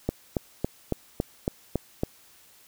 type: click train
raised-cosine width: 2 ms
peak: -11 dBFS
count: 8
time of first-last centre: 0.09-2.034 s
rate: 3.6 Hz
effects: white hiss -56 dBFS RMS until 2.67 s